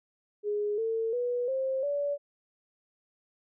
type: tone with pitch steps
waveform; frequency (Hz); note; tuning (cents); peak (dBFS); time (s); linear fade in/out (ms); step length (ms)
sine; 415.3 / 450.3 / 488.2 / 529.3 / 573.9; G#4 / A4 / B4 / C5 / D5; 0 / +40 / -20 / +20 / -40; -27; 0.43-2.18; 50; 350
effects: none